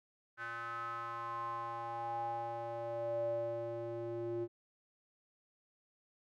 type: tone with band-pass filter sweep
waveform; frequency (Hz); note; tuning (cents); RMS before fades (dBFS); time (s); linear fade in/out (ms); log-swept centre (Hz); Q
square; 116.8; A#2; +4; -40; 0.37-4.48; 50; 1500 to 390; 7.1
effects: none